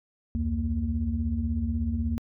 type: tone cluster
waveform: sine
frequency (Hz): 69.8 / 86.1 / 231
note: C#2 / F2 / A#3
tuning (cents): +13 / -24 / -16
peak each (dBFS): -29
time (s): 0.35-2.18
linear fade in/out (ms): 0
effects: tanh soft clip ceiling -15 dBFS